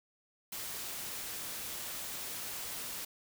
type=noise; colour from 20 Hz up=white; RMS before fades=-41 dBFS; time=0.52-3.05 s; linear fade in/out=5 ms; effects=none